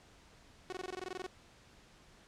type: tone bursts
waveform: sawtooth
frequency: 370 Hz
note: F#4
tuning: in tune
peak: -35 dBFS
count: 13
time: 0.7-1.264 s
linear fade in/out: 0 ms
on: 24 ms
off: 21 ms
effects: pink hiss -61 dBFS RMS until 2.27 s + low-pass 7000 Hz 12 dB/octave